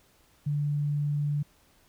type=tone; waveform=sine; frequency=146.2 Hz; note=D3; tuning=7 cents flat; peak=-25 dBFS; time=0.46-1.43 s; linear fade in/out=10 ms; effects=pink hiss -63 dBFS RMS until 1.88 s